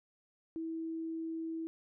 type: tone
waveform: sine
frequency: 325.5 Hz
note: E4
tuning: 22 cents flat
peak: -36 dBFS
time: 0.56-1.67 s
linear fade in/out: 0 ms
effects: none